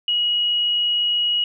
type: tone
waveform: sine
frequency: 2903 Hz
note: F#7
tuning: 34 cents flat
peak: -17 dBFS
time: 0.08-1.44 s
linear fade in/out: 2 ms
effects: none